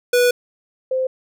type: tone pair in turn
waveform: square / sine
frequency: 490 / 519.1 Hz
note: B4 / C5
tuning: -14 / -14 cents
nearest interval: minor second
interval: 100 cents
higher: second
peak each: -13 / -17 dBFS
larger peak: first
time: 0.13-0.31 / 0.91-1.07 s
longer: first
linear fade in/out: 5 ms
effects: none